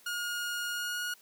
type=tone with pitch glide; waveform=sawtooth; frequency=1431 to 1444.3 Hz; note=F6 to F#6; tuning=+42 to -42 cents; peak=-29 dBFS; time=0.06-1.14 s; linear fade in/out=5 ms; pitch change=+16 cents; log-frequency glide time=0.72-0.99 s; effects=white hiss -60 dBFS RMS until 1.21 s + high-pass 150 Hz 12 dB/octave